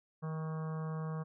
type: harmonic tone with a mistuned harmonic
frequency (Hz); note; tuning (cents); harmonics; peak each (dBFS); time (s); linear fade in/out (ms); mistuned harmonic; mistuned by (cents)
158.2; D#3; +29; 1 / 3 / 4 / 5 / 6 / 7 / 8 / 9 / 10; -36 / -47 / -53 / -54 / -57 / -49 / -57 / -60 / -60; 0.22-1.24; 20; 10; +26
effects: none